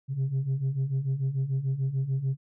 sine beating tone pair, 130 / 136.8 Hz, C3 / C#3, -11 / -23 cents, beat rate 6.8 Hz, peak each -29 / -25 dBFS, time 0.08-2.37 s, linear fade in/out 50 ms, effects tanh soft clip ceiling -22 dBFS

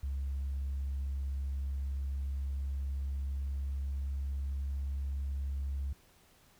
sine tone with pitch glide, 68.4 to 68.92 Hz, C#2 to C#2, -23 to -9 cents, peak -31 dBFS, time 0.03-5.93 s, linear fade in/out 5 ms, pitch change +14 cents, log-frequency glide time 2.07-4.89 s, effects tanh soft clip ceiling -30 dBFS + pink hiss -64 dBFS RMS until 6.59 s

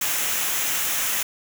white noise with comb filter, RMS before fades -24 dBFS, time 0.01-1.23 s, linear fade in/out 5 ms, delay 0.22 ms, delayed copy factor -0.5, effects none

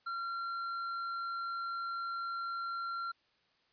triangle tone with tanh clipping, 1372 Hz, F6, 31 cents flat, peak -37 dBFS, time 0.06-3.12 s, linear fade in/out 10 ms, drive 11 dB, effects white hiss -72 dBFS RMS until 3.72 s + resampled to 11025 Hz

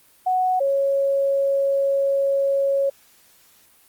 sine tone pair in turn, 740 / 551.9 Hz, F#5 / C#5, 0 / -8 cents, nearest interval perfect fourth, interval 508 cents, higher first, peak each -17 dBFS, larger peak neither, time 0.26-0.6 / 0.6-2.9 s, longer second, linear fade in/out 10 ms, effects white hiss -55 dBFS RMS until 3.88 s + Opus 32 kbps

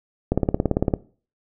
click train, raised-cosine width 2 ms, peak -5 dBFS, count 12, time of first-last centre 0.32-0.938 s, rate 17.8 Hz, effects noise-tail reverb RT60 0.4 s tail -19 dB re dry

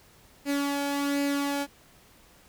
sawtooth tone with flanger, 283 Hz, C#4, 36 cents sharp, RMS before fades -28 dBFS, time 0.45-1.67 s, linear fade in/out 50 ms, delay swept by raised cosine 0.42 to 1.28 ms, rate 1.3 Hz, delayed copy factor +0.5, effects pink hiss -57 dBFS RMS until 2.48 s

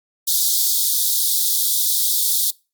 white high-pass noise, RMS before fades -18 dBFS, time 0.27-2.51 s, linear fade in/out 10 ms, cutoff 3400 Hz, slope 96 dB/octave, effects noise-tail reverb RT60 0.3 s tail -24 dB re dry + Opus 48 kbps

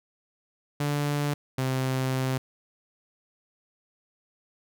sawtooth tone pair in turn, 145.5 / 130.8 Hz, D3 / C3, -16 / 0 cents, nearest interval major second, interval 184 cents, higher first, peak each -21 dBFS, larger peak neither, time 0.8-1.34 / 1.58-2.38 s, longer second, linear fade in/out 5 ms, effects none

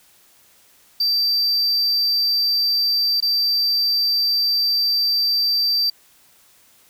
triangle tone with dropouts, 4673 Hz, D8, 9 cents flat, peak -15 dBFS, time 1-5.9 s, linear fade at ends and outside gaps 5 ms, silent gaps 3.204-3.224 s, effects white hiss -54 dBFS RMS until 6.89 s

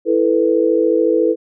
sine chord, E suspended fourth, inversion none, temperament equal, 329.6 / 440 / 493.9 Hz, E4 / A4 / B4, 0 / 0 / 0 cents, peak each -16 dBFS, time 0.05-1.36 s, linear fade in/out 50 ms, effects none

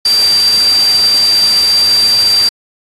sine tone in noise, 4699 Hz, D8, in tune, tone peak -7 dBFS, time 0.05-2.49 s, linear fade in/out 5 ms, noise white, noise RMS -20 dBFS, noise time 0.05-2.49 s, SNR +10 dB, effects AAC 32 kbps

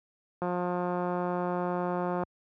click train, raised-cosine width 1 ms, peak -18 dBFS, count 324, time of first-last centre 0.42-2.235 s, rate 178 Hz, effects high-pass 80 Hz 12 dB/octave

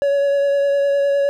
triangle tone with vibrato, 562 Hz, C#5, 24 cents sharp, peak -12 dBFS, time 0.02-1.29 s, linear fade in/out 0 ms, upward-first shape sine, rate 9.8 Hz, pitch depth 15 cents each way, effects none

